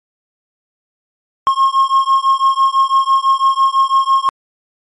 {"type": "beating tone pair", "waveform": "triangle", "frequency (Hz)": [1074, 1080], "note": ["C6", "C#6"], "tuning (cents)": [45, -45], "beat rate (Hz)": 6, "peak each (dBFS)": -11, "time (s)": [1.47, 4.29], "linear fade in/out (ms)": 0, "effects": ["MP3 48 kbps"]}